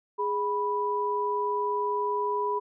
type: tone pair together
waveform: sine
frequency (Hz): 414.1 / 985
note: G#4 / B5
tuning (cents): -5 / -5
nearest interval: octave + minor third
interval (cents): 1500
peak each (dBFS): -29 / -27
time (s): 0.18-2.6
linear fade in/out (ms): 20
effects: none